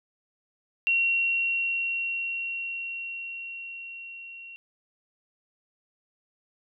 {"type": "tone with level ramp", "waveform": "sine", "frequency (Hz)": 2739, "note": "F7", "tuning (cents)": -34, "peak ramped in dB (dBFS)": [-20, -41], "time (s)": [0.87, 4.56], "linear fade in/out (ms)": 0, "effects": []}